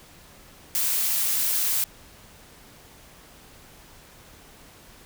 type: noise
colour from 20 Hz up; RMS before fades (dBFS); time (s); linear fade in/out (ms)
blue; -24; 0.75-1.84; 0
effects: pink hiss -50 dBFS RMS until 5.05 s